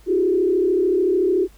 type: tone with frequency modulation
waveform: sine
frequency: 370 Hz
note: F#4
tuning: in tune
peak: -15 dBFS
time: 0.06-1.48 s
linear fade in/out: 50 ms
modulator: 33.6 Hz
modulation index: 1.1
effects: added 50 Hz sine -47 dBFS peak until 1.57 s + pink hiss -54 dBFS RMS until 1.57 s